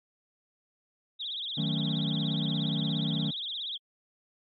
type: tone with vibrato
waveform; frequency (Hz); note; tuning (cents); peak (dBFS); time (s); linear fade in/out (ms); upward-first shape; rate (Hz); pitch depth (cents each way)
sine; 3520; A7; 0; -33; 1.19-3.78; 20; triangle; 17; 210
type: chord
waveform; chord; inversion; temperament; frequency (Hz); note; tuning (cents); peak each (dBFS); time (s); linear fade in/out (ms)
triangle; D# half-diminished seventh; none; equal; 155.56 / 185 / 220 / 277.2; D#3 / F#3 / A3 / C#4; 0 / 0 / 0 / 0; -29 / -33 / -32 / -35; 1.57-3.31; 10
effects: AAC 64 kbps